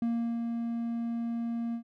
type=tone with ADSR envelope; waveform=triangle; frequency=232.9 Hz; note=A#3; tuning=1 cent flat; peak=-24 dBFS; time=0.02-1.83 s; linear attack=3 ms; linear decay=360 ms; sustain=-4 dB; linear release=90 ms; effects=none